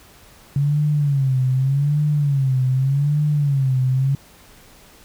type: tone with vibrato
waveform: sine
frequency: 138.9 Hz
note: C#3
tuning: 4 cents sharp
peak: -15 dBFS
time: 0.56-4.15 s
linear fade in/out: 2 ms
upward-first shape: sine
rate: 0.84 Hz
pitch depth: 130 cents each way
effects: pink hiss -48 dBFS RMS until 5.04 s